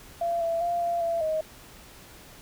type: tone with pitch steps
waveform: sine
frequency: 683 / 668 / 693 / 688 / 673 / 628 Hz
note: F5 / E5 / F5 / F5 / E5 / D#5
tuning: -39 / +23 / -14 / -26 / +36 / +16 cents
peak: -24 dBFS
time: 0.21-1.41 s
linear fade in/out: 5 ms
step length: 200 ms
effects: pink hiss -49 dBFS RMS until 2.41 s